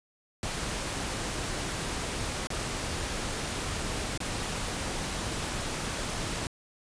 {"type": "noise with dropouts", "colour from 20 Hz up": "pink", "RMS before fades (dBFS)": -33, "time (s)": [0.43, 6.47], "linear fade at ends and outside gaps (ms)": 1, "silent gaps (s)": [[2.471, 2.503], [4.176, 4.203]], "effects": ["resampled to 22050 Hz"]}